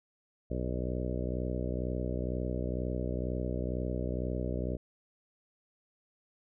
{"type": "harmonic tone with a mistuned harmonic", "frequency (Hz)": 62.1, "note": "B1", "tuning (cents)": 10, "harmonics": [1, 2, 3, 4, 5, 6, 7, 8, 9, 10], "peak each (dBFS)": [-35, -38, -40, -41, -42, -43, -43, -44, -45, -45], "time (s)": [0.5, 4.77], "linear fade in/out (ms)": 10, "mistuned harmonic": 10, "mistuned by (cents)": -25, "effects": []}